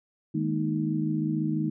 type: tone cluster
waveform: sine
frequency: 155.7 / 210.2 / 236.2 / 312.3 Hz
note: D#3 / G#3 / A#3 / D#4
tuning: +2 / +21 / +23 / +7 cents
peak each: -29 / -31 / -33 / -29 dBFS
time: 0.34-1.7 s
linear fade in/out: 10 ms
effects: none